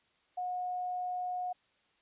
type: tone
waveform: sine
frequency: 725 Hz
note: F#5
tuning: 35 cents flat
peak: -33 dBFS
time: 0.37-1.53 s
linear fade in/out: 10 ms
effects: white hiss -71 dBFS RMS until 2.01 s + resampled to 8000 Hz